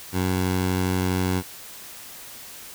15% pulse tone, 92.3 Hz, F#2, 4 cents flat, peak -15 dBFS, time 0.12-1.43 s, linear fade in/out 50 ms, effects white hiss -41 dBFS RMS until 2.74 s

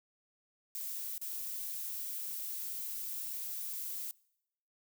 violet noise with dropouts, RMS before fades -40 dBFS, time 0.75-4.11 s, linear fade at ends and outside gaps 0 ms, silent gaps 1.18-1.215 s, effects noise-tail reverb RT60 0.8 s tail -24 dB re dry

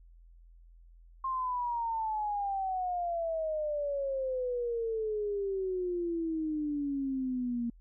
sine exponential sweep, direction down, 1065 to 233.1 Hz, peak -30 dBFS, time 1.24-7.7 s, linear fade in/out 5 ms, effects added 42 Hz sine -53 dBFS peak until 7.8 s

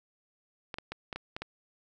clicks, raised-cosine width 0.3 ms, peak -21 dBFS, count 7, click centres 0.742 / 0.785 / 0.92 / 1.128 / 1.16 / 1.365 / 1.42 s, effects none

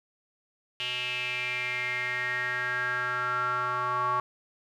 square tone with band-pass filter sweep, 124.4 Hz, B2, 13 cents sharp, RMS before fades -30 dBFS, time 0.8-4.2 s, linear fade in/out 0 ms, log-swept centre 2900 to 1100 Hz, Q 7, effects none

